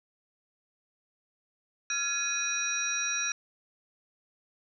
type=tone cluster; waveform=sine; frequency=1381 / 1686 / 2481 / 3940 / 5740 Hz; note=F6 / G#6 / D#7 / B7 / F8; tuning=-20 / +26 / -6 / -5 / +47 cents; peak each=-37 / -37 / -34 / -37 / -31 dBFS; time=1.9-3.32 s; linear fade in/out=2 ms; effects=none